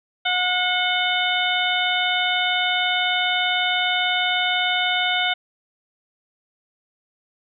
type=harmonic tone with a mistuned harmonic; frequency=726 Hz; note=F#5; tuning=33 cents flat; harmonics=1 / 2 / 3 / 4 / 5; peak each=-25 / -25 / -25 / -25 / -25 dBFS; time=0.25-5.34 s; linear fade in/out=10 ms; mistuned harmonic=4; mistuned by=+63 cents; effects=none